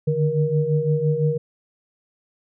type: tone cluster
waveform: sine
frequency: 147 / 152.9 / 473 Hz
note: D3 / D#3 / A#4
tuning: +2 / -30 / +25 cents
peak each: -22 dBFS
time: 0.07-1.38 s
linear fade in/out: 10 ms
effects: none